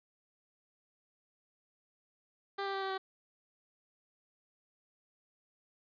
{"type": "tone with pitch steps", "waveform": "15% pulse", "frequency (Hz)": [396.2, 392.6, 388.9, 385.4, 381.8], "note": ["G4", "G4", "G4", "G4", "G4"], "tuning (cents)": [18, 3, -14, -29, -46], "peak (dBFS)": -28, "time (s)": [2.58, 2.98], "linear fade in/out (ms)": 10, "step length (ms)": 80, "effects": ["resampled to 11025 Hz"]}